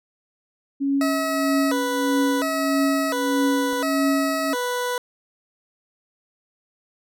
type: tone with tremolo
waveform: sine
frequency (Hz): 277.2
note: C#4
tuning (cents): 0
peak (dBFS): -17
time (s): 0.8-4.55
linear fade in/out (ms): 20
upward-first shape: triangle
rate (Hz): 1.6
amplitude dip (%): 75
type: tone with vibrato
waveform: 20% pulse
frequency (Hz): 563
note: C#5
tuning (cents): +27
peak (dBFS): -18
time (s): 1.01-4.98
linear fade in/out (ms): 2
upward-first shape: square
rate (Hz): 0.71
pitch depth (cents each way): 230
type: clicks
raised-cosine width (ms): 1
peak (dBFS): -35 / -25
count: 2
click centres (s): 3.727 / 3.731
effects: none